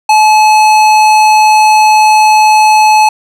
sine tone with tanh clipping, 859 Hz, A5, 42 cents flat, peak -5 dBFS, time 0.09-3.09 s, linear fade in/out 5 ms, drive 18 dB, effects none

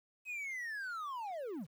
triangle linear sweep, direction down, 2563 to 123.47 Hz, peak -37 dBFS, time 0.25-1.67 s, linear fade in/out 50 ms, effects 11-bit

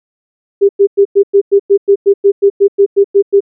sine tone bursts, 399.1 Hz, G4, 31 cents sharp, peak -3 dBFS, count 16, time 0.61-3.406 s, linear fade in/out 20 ms, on 81 ms, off 100 ms, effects none

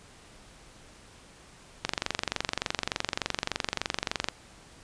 click train, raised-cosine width 0.2 ms, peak -9 dBFS, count 58, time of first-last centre 1.85-4.286 s, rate 23.4 Hz, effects pink hiss -53 dBFS RMS until 4.83 s + resampled to 22050 Hz

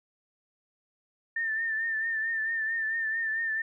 sine tone with vibrato, 1794 Hz, A6, 33 cents sharp, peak -27 dBFS, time 1.36-3.62 s, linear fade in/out 5 ms, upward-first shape triangle, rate 4.5 Hz, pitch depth 53 cents each way, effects none

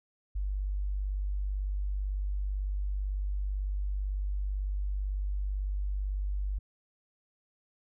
sine tone, 49 Hz, G1, in tune, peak -29 dBFS, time 0.35-6.59 s, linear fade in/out 10 ms, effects none

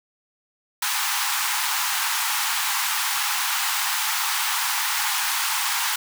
pink high-pass noise, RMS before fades -24 dBFS, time 0.82-5.96 s, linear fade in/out 5 ms, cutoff 800 Hz, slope 96 dB/octave, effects none

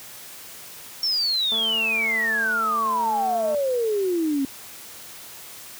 sine exponential sweep, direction down, 5480 to 265.8 Hz, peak -20 dBFS, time 1.03-4.45 s, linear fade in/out 2 ms
click train, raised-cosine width 1 ms, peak -23 dBFS, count 453, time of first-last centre 1.52-3.547 s, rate 223 Hz
effects white hiss -41 dBFS RMS until 5.79 s + high-pass 60 Hz 12 dB/octave

